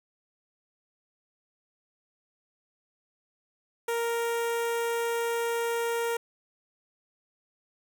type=tone with notch filter; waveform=sawtooth; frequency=466.2 Hz; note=A#4; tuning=in tune; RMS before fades=-29 dBFS; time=3.88-6.17 s; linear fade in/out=5 ms; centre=4500 Hz; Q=1.5; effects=none